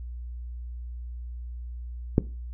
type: click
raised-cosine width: 3 ms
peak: -5 dBFS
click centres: 2.181 s
effects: noise-tail reverb RT60 0.3 s tail -17 dB re dry + added 60 Hz sine -34 dBFS peak until 2.53 s